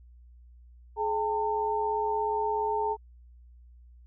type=tone cluster; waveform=sine; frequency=423.7 / 805 / 902 Hz; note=G#4 / G5 / A5; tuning=+35 / +46 / +43 cents; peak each=-30 / -35 / -28 dBFS; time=0.96-2.97 s; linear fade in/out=50 ms; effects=added 60 Hz sine -50 dBFS peak until 4.06 s